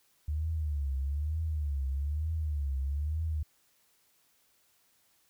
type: tone with vibrato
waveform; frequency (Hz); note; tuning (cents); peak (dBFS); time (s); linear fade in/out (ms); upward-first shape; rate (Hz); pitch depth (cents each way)
sine; 73.42; D2; 0; -29; 0.28-3.43; 5; triangle; 1.1; 180
effects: white hiss -69 dBFS RMS until 5.29 s